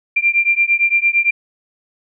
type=beating tone pair; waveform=sine; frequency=2372 / 2380.8 Hz; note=D7 / D7; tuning=+17 / +23 cents; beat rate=8.8 Hz; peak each=-15 dBFS; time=0.16-1.31 s; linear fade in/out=10 ms; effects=none